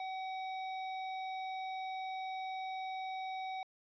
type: tone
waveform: square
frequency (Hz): 757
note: F#5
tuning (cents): +39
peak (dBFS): -39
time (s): 0-3.63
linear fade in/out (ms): 2
effects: resampled to 11025 Hz + 13-bit